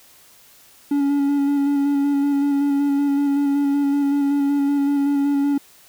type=tone with vibrato; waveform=triangle; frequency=282.6 Hz; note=C#4; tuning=34 cents sharp; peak=-14 dBFS; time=0.91-5.58 s; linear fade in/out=5 ms; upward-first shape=square; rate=5.3 Hz; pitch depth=17 cents each way; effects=white hiss -50 dBFS RMS until 5.88 s